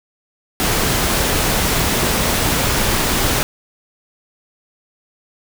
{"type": "noise", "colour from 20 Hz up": "pink", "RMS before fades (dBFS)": -17, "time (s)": [0.6, 3.43], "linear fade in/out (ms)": 0, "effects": []}